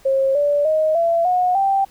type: tone with pitch steps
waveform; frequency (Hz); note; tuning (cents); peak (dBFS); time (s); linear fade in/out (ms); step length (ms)
sine; 538 / 580 / 625.2 / 673.9 / 726.5 / 783.1; C5 / D5 / D#5 / E5 / F#5 / G5; +48 / -22 / +8 / +38 / -32 / -2; -14; 0.05-1.85; 10; 300
effects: pink hiss -51 dBFS RMS until 1.9 s